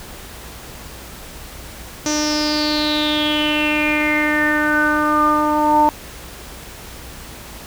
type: tone with low-pass filter sweep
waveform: sawtooth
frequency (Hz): 301.1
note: D4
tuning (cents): +43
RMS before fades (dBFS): -17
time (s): 2.06-5.89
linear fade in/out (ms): 0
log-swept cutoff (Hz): 6100 to 870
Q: 8.9
effects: added 60 Hz sine -41 dBFS peak until 7.66 s + pink hiss -36 dBFS RMS until 7.66 s